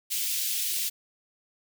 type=high-pass noise; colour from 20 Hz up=white; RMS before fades=-29 dBFS; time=0.1-0.9 s; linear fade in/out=20 ms; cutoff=2500 Hz; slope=24 dB/octave; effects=none